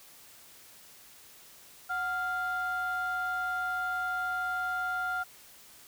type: tone pair together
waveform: sine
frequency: 737.4 / 1396.9 Hz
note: F#5 / F6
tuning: -6 / 0 cents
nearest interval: major seventh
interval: 1106 cents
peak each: -33 / -29 dBFS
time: 1.89-5.24 s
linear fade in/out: 20 ms
effects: tanh soft clip ceiling -26 dBFS + white hiss -54 dBFS RMS until 5.87 s